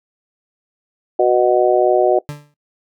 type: harmonic tone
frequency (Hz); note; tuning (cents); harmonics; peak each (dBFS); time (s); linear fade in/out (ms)
123.47; B2; 0; 3 / 4 / 5 / 6; -14 / -19 / -15 / -17; 1.19-2.19; 5
type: tone with exponential decay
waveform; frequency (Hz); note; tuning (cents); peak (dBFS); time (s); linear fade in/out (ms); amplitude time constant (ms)
40% pulse; 146.83; D3; 0; -21; 2.29-2.54; 0; 54
effects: noise-tail reverb RT60 0.1 s tail -19 dB re dry